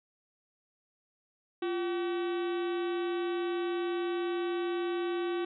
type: harmonic tone with a mistuned harmonic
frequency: 380.2 Hz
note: F#4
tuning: 47 cents sharp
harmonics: 1 / 2 / 3 / 4 / 5 / 6 / 7 / 8 / 9 / 10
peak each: -30 / -42 / -44 / -46 / -50 / -52 / -50 / -52 / -52 / -53 dBFS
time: 1.62-5.45 s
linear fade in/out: 5 ms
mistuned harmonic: 1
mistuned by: -150 cents
effects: none